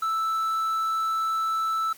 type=tone; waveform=triangle; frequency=1318.5 Hz; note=E6; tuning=in tune; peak=-21 dBFS; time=0.02-1.93 s; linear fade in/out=5 ms; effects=white hiss -50 dBFS RMS until 1.97 s + MP3 96 kbps